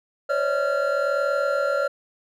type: tone cluster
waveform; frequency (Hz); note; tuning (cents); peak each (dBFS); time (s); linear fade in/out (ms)
triangle; 528 / 569 / 637 / 1381; C5 / C#5 / D#5 / F6; +16 / +45 / +41 / -20; -26 / -21 / -30 / -24; 0.29-1.88; 10
effects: none